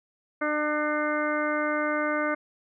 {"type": "harmonic tone", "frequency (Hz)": 300, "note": "D4", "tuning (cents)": 37, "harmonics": [1, 2, 3, 4, 5, 6, 7], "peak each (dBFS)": [-30, -29, -39, -31, -31, -40, -34], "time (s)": [0.41, 2.35], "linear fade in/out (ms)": 10, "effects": []}